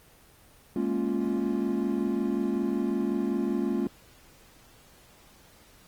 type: chord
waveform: triangle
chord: Bb minor seventh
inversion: third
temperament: equal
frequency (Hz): 207.7 / 233.1 / 277.2 / 349.2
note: Ab3 / Bb3 / Db4 / F4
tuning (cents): 0 / 0 / 0 / 0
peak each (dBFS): -29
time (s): 0.76-3.87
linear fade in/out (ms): 2
effects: pink hiss -56 dBFS RMS until 5.87 s + Opus 24 kbps